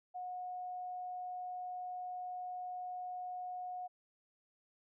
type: tone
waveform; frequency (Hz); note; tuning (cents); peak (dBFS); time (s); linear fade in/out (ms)
sine; 727; F#5; -31; -40; 0.14-3.88; 20
effects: none